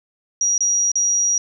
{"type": "tone with dropouts", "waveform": "sine", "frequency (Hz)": 5750, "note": "F8", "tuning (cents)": 50, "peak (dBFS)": -15, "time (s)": [0.41, 1.38], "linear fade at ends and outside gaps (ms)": 2, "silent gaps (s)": [[0.58, 0.606], [0.917, 0.955]], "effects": []}